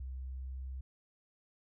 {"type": "tone with pitch glide", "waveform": "sine", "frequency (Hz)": [64.8, 65.33], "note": ["C2", "C2"], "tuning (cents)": [-16, -2], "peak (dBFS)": -39, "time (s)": [0, 0.81], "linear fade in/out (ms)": 5, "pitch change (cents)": 14, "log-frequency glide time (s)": [0.13, 0.63], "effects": []}